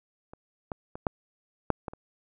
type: clicks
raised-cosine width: 1 ms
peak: -30 / -19 / -24 / -11 / -8 / -19 / -28 dBFS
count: 7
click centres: 0.335 / 0.718 / 0.955 / 1.068 / 1.703 / 1.882 / 1.935 s
effects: none